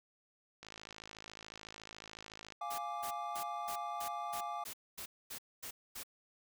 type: click train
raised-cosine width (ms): 0.2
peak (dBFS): -31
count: 103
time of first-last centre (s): 0.63-2.522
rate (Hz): 53.9
type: chord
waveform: triangle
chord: D diminished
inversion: first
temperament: equal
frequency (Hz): 698.5 / 830.6 / 1174.7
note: F5 / Ab5 / D6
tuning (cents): 0 / 0 / 0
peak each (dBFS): -41 / -41 / -40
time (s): 2.61-4.64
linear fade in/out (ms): 5
type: noise bursts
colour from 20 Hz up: white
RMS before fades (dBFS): -45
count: 11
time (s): 2.7-6.035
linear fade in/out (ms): 10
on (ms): 85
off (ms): 240
effects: none